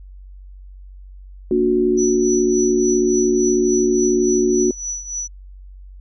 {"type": "chord", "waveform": "sine", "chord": "Bb augmented", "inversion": "none", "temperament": "just", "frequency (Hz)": [233.1, 291.4, 364.2], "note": ["Bb3", "D4", "F#4"], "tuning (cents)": [0, -13, -27], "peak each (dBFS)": [-21, -21, -15], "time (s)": [1.51, 4.71], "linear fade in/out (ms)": 2}
{"type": "tone with tremolo", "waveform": "sine", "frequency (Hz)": 5920, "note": "F#8", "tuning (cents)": 0, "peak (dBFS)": -21, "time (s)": [1.97, 5.28], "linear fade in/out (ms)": 20, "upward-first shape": "triangle", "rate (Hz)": 3.5, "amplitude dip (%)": 80}
{"effects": ["added 47 Hz sine -36 dBFS peak until 6 s"]}